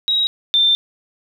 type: tone pair in turn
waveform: sine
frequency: 3819 / 3575 Hz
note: A#7 / A7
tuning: +41 / +27 cents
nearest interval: minor second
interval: 114 cents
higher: first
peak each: -14 / -11 dBFS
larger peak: second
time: 0.08-0.27 / 0.54-0.75 s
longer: second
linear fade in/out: 0 ms
effects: 8-bit